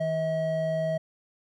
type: tone pair together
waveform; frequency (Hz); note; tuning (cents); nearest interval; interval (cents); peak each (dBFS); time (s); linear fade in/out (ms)
triangle; 159.8 / 640.4; D#3 / D#5; +47 / +50; 2 octaves; 2403; -29 / -24; 0-0.98; 10
effects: none